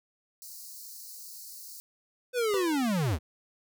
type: high-pass noise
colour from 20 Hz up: white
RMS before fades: -45 dBFS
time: 0.42-1.8 s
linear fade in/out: 0 ms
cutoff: 4200 Hz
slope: 96 dB/octave
type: linear sweep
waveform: square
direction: down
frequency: 510 to 64.1 Hz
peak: -26 dBFS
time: 2.33-3.19 s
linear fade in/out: 50 ms
type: tone with exponential decay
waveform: 40% pulse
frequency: 493.9 Hz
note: B4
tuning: in tune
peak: -28 dBFS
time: 2.54-2.89 s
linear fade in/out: 0 ms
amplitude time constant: 75 ms
effects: none